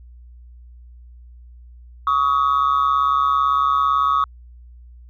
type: tone pair together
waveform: sine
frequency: 1126 / 1263.9 Hz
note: C#6 / D#6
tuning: +27 / +27 cents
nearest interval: major second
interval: 200 cents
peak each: -16 dBFS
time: 2.07-4.24 s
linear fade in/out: 2 ms
effects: tanh soft clip ceiling -11 dBFS + added 60 Hz sine -40 dBFS peak until 5.09 s